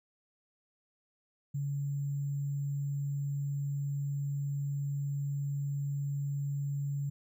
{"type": "tone with sample-and-hold", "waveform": "sine", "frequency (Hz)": 141.6, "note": "C#3", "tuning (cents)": 37, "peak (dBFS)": -31, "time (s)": [1.54, 7.1], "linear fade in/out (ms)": 10, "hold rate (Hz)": 7350, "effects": []}